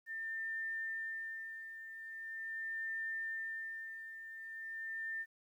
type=tone with tremolo; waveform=sine; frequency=1798 Hz; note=A6; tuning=37 cents sharp; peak=-37 dBFS; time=0.06-5.26 s; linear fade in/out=50 ms; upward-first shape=sine; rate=0.42 Hz; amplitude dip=65%; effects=12-bit